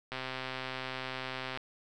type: click train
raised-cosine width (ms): 0.3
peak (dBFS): -21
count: 190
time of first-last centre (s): 0.12-1.574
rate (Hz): 130
effects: none